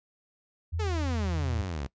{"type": "tone with vibrato", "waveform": "sine", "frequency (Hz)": 82.41, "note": "E2", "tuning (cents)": 0, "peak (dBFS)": -28, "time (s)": [0.72, 1.64], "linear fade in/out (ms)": 20, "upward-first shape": "triangle", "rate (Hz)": 3.1, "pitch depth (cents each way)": 53}
{"type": "exponential sweep", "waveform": "sawtooth", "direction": "down", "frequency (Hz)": [449.8, 64.3], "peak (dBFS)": -28, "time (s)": [0.79, 1.87], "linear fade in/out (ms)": 10}
{"effects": ["noise-tail reverb RT60 0.1 s tail -21 dB re dry", "resampled to 16000 Hz"]}